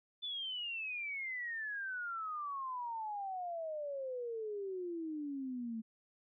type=exponential sweep; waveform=sine; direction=down; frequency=3520 to 219.4 Hz; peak=-38 dBFS; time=0.22-5.82 s; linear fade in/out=20 ms; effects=none